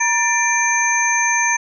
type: tone cluster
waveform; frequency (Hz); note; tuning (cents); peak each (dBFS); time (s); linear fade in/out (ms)
sine; 949 / 1781 / 2357 / 6280; A#5 / A6 / D7 / G8; +31 / +21 / +6 / +2; -20; 0-1.57; 10
effects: none